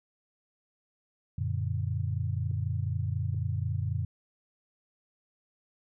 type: chord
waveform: sine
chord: Gb augmented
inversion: none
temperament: equal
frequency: 92.5 / 116.54 / 146.83 Hz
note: Gb2 / Bb2 / D3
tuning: 0 / 0 / 0 cents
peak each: -31 / -32 / -35 dBFS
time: 1.38-4.05 s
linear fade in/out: 5 ms
type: clicks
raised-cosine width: 3 ms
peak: -37 dBFS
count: 2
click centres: 2.513 / 3.345 s
effects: none